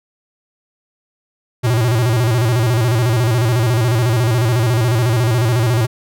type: tone with vibrato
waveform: square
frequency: 117.8 Hz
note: A#2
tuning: 19 cents sharp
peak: -13 dBFS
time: 1.63-5.87 s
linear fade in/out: 20 ms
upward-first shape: square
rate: 14 Hz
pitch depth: 110 cents each way
effects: none